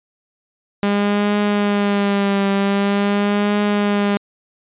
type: tone with vibrato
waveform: sawtooth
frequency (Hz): 202.1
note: G#3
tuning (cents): -47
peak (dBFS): -11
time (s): 0.83-4.17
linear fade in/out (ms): 0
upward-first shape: triangle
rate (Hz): 0.45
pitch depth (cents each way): 41
effects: resampled to 8000 Hz